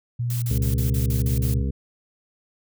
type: tone with vibrato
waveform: sine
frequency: 119.4 Hz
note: A#2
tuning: 42 cents sharp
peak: -22 dBFS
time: 0.19-1.62 s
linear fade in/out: 10 ms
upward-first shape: sine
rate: 1.9 Hz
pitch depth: 15 cents each way
type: noise bursts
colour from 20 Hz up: blue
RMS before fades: -34 dBFS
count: 8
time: 0.3-1.54 s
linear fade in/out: 2 ms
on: 120 ms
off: 40 ms
type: harmonic tone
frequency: 68.2 Hz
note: C#2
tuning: 28 cents flat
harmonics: 1 / 2 / 3 / 4 / 6 / 7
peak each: -23 / -29 / -31 / -35 / -39 / -41 dBFS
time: 0.5-1.71 s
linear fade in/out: 10 ms
effects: none